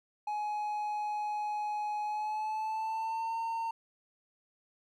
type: tone with pitch glide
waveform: triangle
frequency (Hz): 840 to 910.8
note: G#5 to A#5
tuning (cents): +19 to -40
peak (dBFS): -30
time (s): 0.27-3.71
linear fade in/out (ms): 5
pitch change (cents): +141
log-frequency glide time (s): 2.03-3.37
effects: none